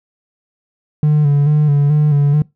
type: tone with vibrato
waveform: triangle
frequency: 146.83 Hz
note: D3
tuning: in tune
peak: -6 dBFS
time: 1.03-2.42 s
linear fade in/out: 2 ms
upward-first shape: square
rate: 2.3 Hz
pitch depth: 41 cents each way
effects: noise-tail reverb RT60 0.2 s tail -24 dB re dry + tanh soft clip ceiling -3 dBFS